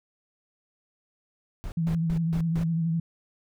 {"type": "noise bursts", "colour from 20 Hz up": "brown", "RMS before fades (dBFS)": -34, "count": 5, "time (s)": [1.64, 2.635], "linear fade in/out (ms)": 0, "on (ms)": 79, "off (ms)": 150}
{"type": "tone with vibrato", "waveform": "sine", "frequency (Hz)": 164.81, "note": "E3", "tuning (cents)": 0, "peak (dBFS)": -23, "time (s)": [1.77, 3], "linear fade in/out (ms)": 5, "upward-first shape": "sine", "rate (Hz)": 12, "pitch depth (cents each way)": 39}
{"effects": []}